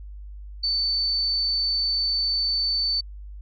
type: tone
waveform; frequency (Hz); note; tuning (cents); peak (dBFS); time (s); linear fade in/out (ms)
sine; 4527; C#8; +36; -21; 0.63-3.01; 10
effects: added 50 Hz sine -36 dBFS peak until 3.41 s